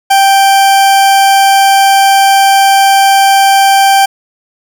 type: tone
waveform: 40% pulse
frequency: 784 Hz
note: G5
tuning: in tune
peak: -3 dBFS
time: 0.1-4.06 s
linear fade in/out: 10 ms
effects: none